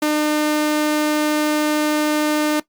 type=tone; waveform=sawtooth; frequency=302.2 Hz; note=D4; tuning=50 cents sharp; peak=-12 dBFS; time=0.02-2.6 s; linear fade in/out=5 ms; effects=noise-tail reverb RT60 0.1 s tail -18 dB re dry + Opus 48 kbps